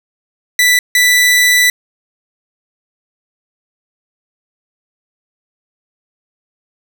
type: tone bursts at uneven times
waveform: sawtooth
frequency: 1977 Hz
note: B6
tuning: 1 cent sharp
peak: -4 dBFS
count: 2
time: 0.59-0.79 / 0.95-1.7 s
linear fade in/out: 2 ms
effects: none